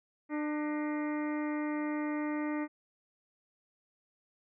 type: harmonic tone with a mistuned harmonic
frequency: 299.7 Hz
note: D4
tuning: 35 cents sharp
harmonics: 1 / 2 / 3 / 4 / 5 / 6 / 7 / 8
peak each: -32 / -42 / -44 / -46 / -50 / -46 / -48 / -55 dBFS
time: 0.29-2.68 s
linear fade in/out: 50 ms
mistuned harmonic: 6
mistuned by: +75 cents
effects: none